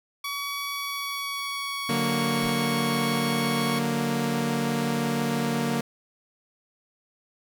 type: tone with pitch glide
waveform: 15% pulse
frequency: 1132 to 1108.7 Hz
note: C#6 to C#6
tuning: +36 to 0 cents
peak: -23 dBFS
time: 0.24-3.79 s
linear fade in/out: 5 ms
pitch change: -36 cents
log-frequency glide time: 0.7-2.65 s
type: chord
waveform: sawtooth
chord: D augmented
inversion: none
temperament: equal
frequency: 146.83 / 185 / 233.1 Hz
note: D3 / F#3 / A#3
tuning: 0 / 0 / 0 cents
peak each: -26 / -28 / -22 dBFS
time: 1.89-5.81 s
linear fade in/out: 5 ms
type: noise with exponential decay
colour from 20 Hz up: brown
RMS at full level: -34 dBFS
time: 2.42-2.61 s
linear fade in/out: 0 ms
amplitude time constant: 41 ms
effects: none